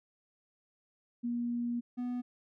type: tone pair in turn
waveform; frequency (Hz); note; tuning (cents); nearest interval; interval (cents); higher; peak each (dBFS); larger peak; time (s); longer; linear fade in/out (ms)
sine / triangle; 238.8 / 246.2; A#3 / B3; +42 / -5; minor second; 53; second; -31 / -31; neither; 1.23-1.81 / 1.97-2.22; first; 20
effects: none